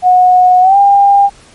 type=tone with pitch glide; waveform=sine; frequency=730 to 800.7 Hz; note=F#5 to G5; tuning=-24 to +37 cents; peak=-3 dBFS; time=0.02-1.3 s; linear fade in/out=50 ms; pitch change=+161 cents; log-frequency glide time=0.61-0.77 s; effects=pink hiss -41 dBFS RMS until 1.54 s + MP3 48 kbps